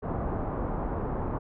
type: low-pass noise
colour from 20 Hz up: pink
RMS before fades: -31 dBFS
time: 0.02-1.39 s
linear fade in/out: 20 ms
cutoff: 1100 Hz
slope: 24 dB/octave
effects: none